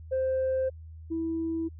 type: tone pair in turn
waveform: sine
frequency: 523.3 / 326.9 Hz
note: C5 / E4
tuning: 0 / -14 cents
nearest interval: minor sixth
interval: 814 cents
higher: first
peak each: -23 / -27 dBFS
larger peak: first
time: 0.11-0.7 / 1.1-1.69 s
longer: neither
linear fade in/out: 20 ms
effects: tanh soft clip ceiling -22 dBFS + added 80 Hz sine -42 dBFS peak until 1.79 s